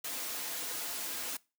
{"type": "noise with comb filter", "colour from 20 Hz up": "white", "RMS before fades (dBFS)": -38, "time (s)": [0.04, 1.37], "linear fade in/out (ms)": 5, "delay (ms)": 5.2, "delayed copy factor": -0.55, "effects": ["noise-tail reverb RT60 0.3 s tail -23 dB re dry", "high-pass 200 Hz 12 dB/octave"]}